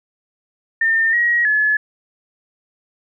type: tone with pitch steps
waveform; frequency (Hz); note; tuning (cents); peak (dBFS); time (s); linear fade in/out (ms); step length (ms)
sine; 1809 / 1899 / 1712; A6 / A#6 / A6; +48 / +32 / -48; -13; 0.81-1.77; 5; 320
effects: none